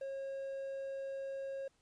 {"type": "tone with quantisation", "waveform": "triangle", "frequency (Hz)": 543, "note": "C#5", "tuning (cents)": -36, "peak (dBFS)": -37, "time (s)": [0.01, 1.68], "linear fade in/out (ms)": 5, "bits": 11, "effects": ["pink hiss -74 dBFS RMS until 1.81 s", "resampled to 22050 Hz"]}